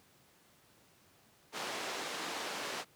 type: band-pass noise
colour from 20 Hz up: pink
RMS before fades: -40 dBFS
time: 1.52-2.85 s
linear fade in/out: 50 ms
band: 390 to 6200 Hz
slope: 12 dB/octave
effects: pink hiss -65 dBFS RMS until 2.95 s + high-pass 100 Hz 12 dB/octave